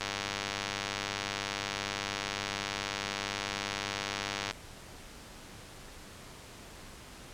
click train, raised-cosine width 0.2 ms, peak -15 dBFS, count 451, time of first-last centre 0.01-4.51 s, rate 100 Hz, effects pink hiss -49 dBFS RMS until 7.33 s + low-pass 10000 Hz 12 dB/octave

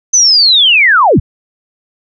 sine linear sweep, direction down, 6200 to 41.2 Hz, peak -4 dBFS, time 0.13-1.2 s, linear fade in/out 10 ms, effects none

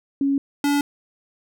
sine / square tone pair in turn, 277.2 / 286.6 Hz, C#4 / D4, 0 / -42 cents, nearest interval minor second, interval 58 cents, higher second, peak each -17 / -18 dBFS, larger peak first, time 0.21-0.38 / 0.64-0.81 s, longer neither, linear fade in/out 2 ms, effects none

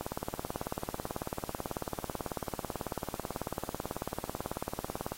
click train, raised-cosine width 1 ms, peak -20 dBFS, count 94, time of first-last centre 0.01-5.12 s, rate 18.2 Hz, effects white hiss -49 dBFS RMS until 5.17 s + AAC 48 kbps

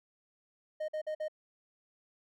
triangle tone bursts, 618 Hz, D#5, 12 cents flat, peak -31 dBFS, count 4, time 0.8-1.283 s, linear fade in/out 10 ms, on 84 ms, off 49 ms, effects none

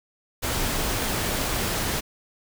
pink noise, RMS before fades -26 dBFS, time 0.42-2.01 s, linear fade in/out 20 ms, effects none

